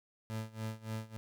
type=tone with tremolo; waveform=30% pulse; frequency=110.3 Hz; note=A2; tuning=5 cents sharp; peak=-33 dBFS; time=0.3-1.17 s; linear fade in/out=0 ms; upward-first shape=sine; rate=3.5 Hz; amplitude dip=90%; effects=none